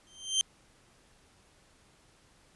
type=tone with exponential growth; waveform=25% pulse; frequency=3136 Hz; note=G7; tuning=in tune; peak=-18 dBFS; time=0.07-0.41 s; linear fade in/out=0 ms; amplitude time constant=72 ms; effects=pink hiss -63 dBFS RMS until 2.55 s + resampled to 24000 Hz